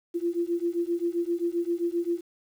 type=beating tone pair; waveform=sine; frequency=339.6 / 347.2 Hz; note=F4 / F4; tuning=-48 / -10 cents; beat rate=7.6 Hz; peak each=-28 dBFS; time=0.14-2.21 s; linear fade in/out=20 ms; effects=9-bit